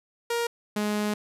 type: tone pair in turn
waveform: sawtooth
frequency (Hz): 470 / 209.4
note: A#4 / G#3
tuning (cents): +14 / +15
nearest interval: octave + major second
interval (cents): 1399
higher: first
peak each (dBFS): -21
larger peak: neither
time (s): 0.3-0.47 / 0.76-1.14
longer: second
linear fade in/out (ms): 5
effects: resampled to 32000 Hz